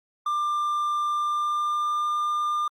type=tone with pitch glide; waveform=triangle; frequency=1191 to 1201.4 Hz; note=D6 to D6; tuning=+24 to +39 cents; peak=-21 dBFS; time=0.26-2.68 s; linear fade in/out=5 ms; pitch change=+15 cents; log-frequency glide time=1.09-2.03 s; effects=Opus 48 kbps